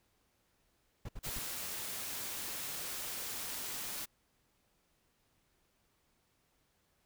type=noise bursts; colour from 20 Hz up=brown; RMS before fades=-42 dBFS; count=4; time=1.05-1.398 s; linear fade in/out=5 ms; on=39 ms; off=64 ms
type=noise; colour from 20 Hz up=white; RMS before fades=-41 dBFS; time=1.23-4.06 s; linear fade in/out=20 ms
effects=pink hiss -75 dBFS RMS until 7.05 s